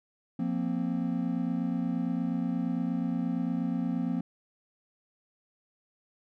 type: chord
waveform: triangle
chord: F suspended fourth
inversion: none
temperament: equal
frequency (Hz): 174.61 / 233.1 / 261.6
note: F3 / Bb3 / C4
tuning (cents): 0 / 0 / 0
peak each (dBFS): -30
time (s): 0.39-4.21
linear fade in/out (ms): 5
effects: none